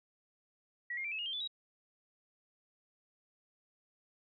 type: tone with pitch steps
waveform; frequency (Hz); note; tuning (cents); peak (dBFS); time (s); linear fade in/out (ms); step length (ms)
sine; 1929 / 2128 / 2348 / 2590 / 2857 / 3152 / 3477 / 3836; B6 / C7 / D7 / E7 / F7 / G7 / A7 / A#7; -41 / +29 / -1 / -31 / +39 / +9 / -21 / +49; -36; 0.9-1.476; 5; 72
effects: none